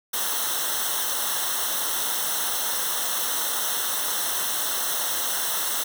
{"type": "noise with comb filter", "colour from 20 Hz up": "white", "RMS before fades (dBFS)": -26, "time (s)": [0.13, 5.84], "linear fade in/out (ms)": 10, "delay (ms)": 0.42, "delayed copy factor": -0.9, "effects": []}